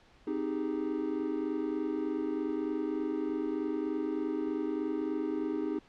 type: chord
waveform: triangle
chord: Ab major seventh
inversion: first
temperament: equal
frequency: 261.6 / 311.1 / 392 / 415.3 Hz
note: C4 / Eb4 / G4 / Ab4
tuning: 0 / 0 / 0 / 0 cents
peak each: -36 / -31 / -36 / -37 dBFS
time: 0.27-5.79 s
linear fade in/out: 5 ms
effects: pink hiss -61 dBFS RMS until 5.88 s + low-pass 4000 Hz 12 dB/octave